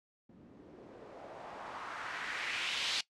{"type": "noise with low-pass filter sweep", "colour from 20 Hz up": "blue", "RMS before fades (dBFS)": -41, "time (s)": [0.29, 3.01], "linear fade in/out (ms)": 5, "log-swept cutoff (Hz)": [220, 3900], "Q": 1.9, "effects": ["noise-tail reverb RT60 0.1 s tail -19 dB re dry", "low-pass 9000 Hz 12 dB/octave"]}